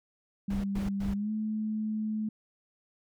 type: tone with pitch glide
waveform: sine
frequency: 197.9 to 215.8 Hz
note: G3 to A3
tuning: +17 to -33 cents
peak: -29 dBFS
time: 0.48-2.29 s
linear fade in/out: 5 ms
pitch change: +150 cents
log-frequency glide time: 1.13-1.31 s
type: noise bursts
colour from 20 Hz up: brown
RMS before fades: -36 dBFS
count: 3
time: 0.5-1.14 s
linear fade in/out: 5 ms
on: 140 ms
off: 110 ms
effects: none